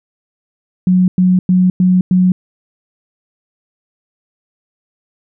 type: tone bursts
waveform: sine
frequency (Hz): 183.1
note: F#3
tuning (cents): -18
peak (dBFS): -7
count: 5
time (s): 0.87-2.32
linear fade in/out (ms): 2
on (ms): 210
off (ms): 100
effects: none